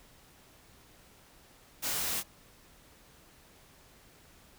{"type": "noise with echo", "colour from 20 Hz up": "white", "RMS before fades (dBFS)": -34, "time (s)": [1.82, 2.21], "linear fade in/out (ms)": 20, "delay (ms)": 25, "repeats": 1, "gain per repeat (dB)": -5, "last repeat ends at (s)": 2.235, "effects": ["pink hiss -59 dBFS RMS until 4.58 s"]}